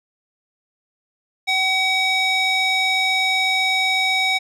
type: tone with band-pass filter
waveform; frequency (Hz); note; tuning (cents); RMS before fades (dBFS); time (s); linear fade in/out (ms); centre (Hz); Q
square; 758; F#5; +42; -19; 1.47-4.39; 20; 3000; 2.6
effects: none

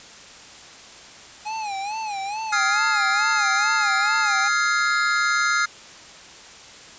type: tone with vibrato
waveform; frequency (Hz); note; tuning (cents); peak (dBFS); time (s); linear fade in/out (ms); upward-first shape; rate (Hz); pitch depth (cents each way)
square; 830.6; G#5; 0; -27; 1.45-4.49; 20; sine; 2.3; 120
type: chord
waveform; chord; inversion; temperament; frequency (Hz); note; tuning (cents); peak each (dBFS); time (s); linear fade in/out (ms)
square; F minor seventh; third; just; 1257.2 / 1396.9 / 1676.3 / 2095; Eb6 / F6 / Ab6 / C7; +18 / 0 / +16 / +2; -26 / -22 / -27 / -27; 2.52-5.66; 10
effects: white hiss -43 dBFS RMS until 6.98 s + resampled to 16000 Hz

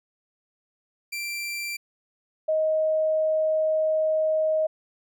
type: tone pair in turn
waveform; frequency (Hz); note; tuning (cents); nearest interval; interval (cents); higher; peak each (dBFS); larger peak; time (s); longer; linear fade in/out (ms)
sawtooth / sine; 2355 / 627.4; D7 / D#5; +4 / +14; octave + major seventh; 2290; first; -26 / -20; second; 1.12-1.77 / 2.48-4.67; second; 10
effects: none

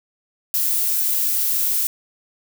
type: noise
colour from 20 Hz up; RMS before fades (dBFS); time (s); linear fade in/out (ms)
violet; -20; 0.54-1.87; 0
effects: none

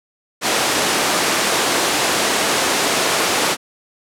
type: high-pass noise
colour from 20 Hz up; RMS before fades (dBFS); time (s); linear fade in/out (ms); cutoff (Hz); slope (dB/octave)
pink; -17; 0.41-3.57; 50; 330; 12
effects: low-pass 10000 Hz 12 dB/octave

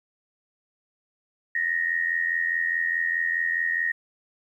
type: tone with amplitude modulation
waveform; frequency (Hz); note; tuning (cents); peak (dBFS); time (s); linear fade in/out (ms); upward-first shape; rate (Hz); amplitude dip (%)
sine; 1864.7; A#6; 0; -19; 1.55-3.92; 5; sine; 84.8; 75
effects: 10-bit

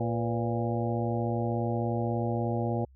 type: harmonic tone with a mistuned harmonic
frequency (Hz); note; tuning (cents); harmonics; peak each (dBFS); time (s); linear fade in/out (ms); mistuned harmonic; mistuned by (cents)
116.54; A#2; 0; 1 / 2 / 3 / 4 / 5 / 6 / 7; -30 / -33 / -35 / -36 / -37 / -38 / -38; 0-2.85; 5; 4; +86
effects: added 66 Hz sine -53 dBFS peak until 2.95 s

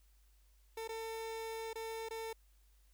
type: tone with dropouts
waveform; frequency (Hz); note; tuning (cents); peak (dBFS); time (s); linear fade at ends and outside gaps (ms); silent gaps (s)
30% pulse; 448.7; A4; +34; -38; 0.77-2.33; 5; 0.877-0.89 / 1.732-1.755 / 2.088-2.107
effects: added 50 Hz sine -64 dBFS peak until 2.93 s + white hiss -75 dBFS RMS until 2.93 s

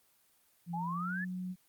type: tone with pitch glide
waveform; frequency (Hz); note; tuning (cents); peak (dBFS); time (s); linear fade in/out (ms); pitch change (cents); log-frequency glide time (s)
sine; 171.6 to 182.86; F3 to F#3; -30 to -20; -36; 0.66-1.56; 50; +110; 0.93-1.12
type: exponential sweep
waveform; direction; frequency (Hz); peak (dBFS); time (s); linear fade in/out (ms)
sine; up; 800 to 1784; -36; 0.73-1.25; 10
effects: white hiss -69 dBFS RMS until 1.68 s + Opus 24 kbps

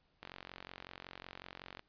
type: click train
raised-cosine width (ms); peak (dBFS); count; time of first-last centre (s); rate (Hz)
0.3; -30; 72; 0.23-1.794; 45.4
effects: pink hiss -75 dBFS RMS until 1.88 s + resampled to 11025 Hz

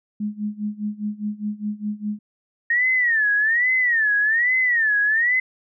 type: tone with tremolo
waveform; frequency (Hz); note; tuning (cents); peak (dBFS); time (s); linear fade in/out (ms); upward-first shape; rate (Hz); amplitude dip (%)
sine; 209.6; G#3; +16; -21; 0.2-2.19; 5; sine; 4.9; 90
type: tone with vibrato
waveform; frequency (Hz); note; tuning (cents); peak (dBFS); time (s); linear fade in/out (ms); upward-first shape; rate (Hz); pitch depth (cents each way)
sine; 1843; A#6; -20; -16; 2.7-5.4; 5; sine; 1.2; 180
effects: none

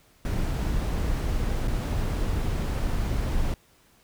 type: noise with dropouts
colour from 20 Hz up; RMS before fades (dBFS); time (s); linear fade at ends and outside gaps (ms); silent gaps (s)
brown; -26; 0.25-3.54; 1; 1.675-1.68
effects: pink hiss -60 dBFS RMS until 4.03 s

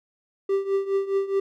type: tone with tremolo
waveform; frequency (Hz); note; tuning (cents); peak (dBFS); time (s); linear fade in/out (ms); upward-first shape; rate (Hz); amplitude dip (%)
triangle; 392; G4; 0; -16; 0.49-1.4; 5; triangle; 4.8; 85
effects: none

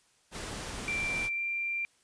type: noise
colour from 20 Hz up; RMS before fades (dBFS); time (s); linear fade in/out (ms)
pink; -39; 0.31-1.3; 50
type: tone with pitch glide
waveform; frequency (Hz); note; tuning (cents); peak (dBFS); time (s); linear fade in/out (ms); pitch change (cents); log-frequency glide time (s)
sine; 2355 to 2370; D7 to D7; +4 to +15; -30; 0.88-1.85; 0; +11; 1.35-1.4
effects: white hiss -67 dBFS RMS until 2.03 s + resampled to 22050 Hz

